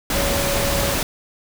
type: tone in noise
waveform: sine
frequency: 561 Hz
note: C#5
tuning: 21 cents sharp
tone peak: -24 dBFS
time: 0.15-0.94 s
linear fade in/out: 2 ms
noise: pink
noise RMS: -21 dBFS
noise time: 0.1-1.03 s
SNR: -6 dB
effects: none